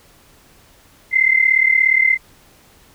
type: tone pair together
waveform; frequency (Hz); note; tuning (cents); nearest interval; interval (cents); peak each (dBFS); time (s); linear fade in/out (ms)
sine; 2056 / 2093; C7 / C7; -31 / 0; unison; 31; -14 / -14; 1.11-2.18; 50
effects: pink hiss -50 dBFS RMS until 2.94 s